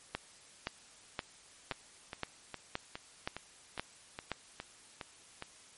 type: two click trains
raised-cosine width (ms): 0.3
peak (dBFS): -24 / -18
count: 10 / 9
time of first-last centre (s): 1.72-5.424 / 0.15-4.317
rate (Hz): 2.43 / 1.92
effects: white hiss -58 dBFS RMS until 5.77 s + MP3 48 kbps